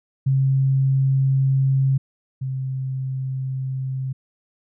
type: tone pair in turn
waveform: sine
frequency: 134.5 / 131.96 Hz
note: C3 / C3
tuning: +48 / +15 cents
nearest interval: unison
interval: 33 cents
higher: first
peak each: -15 / -23 dBFS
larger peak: first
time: 0.26-1.98 / 2.41-4.13 s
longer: neither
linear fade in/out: 10 ms
effects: none